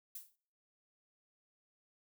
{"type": "noise with exponential decay", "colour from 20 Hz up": "violet", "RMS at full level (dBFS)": -42, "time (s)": [0.15, 0.36], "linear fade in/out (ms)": 5, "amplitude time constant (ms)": 44, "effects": ["noise-tail reverb RT60 0.6 s tail -26 dB re dry"]}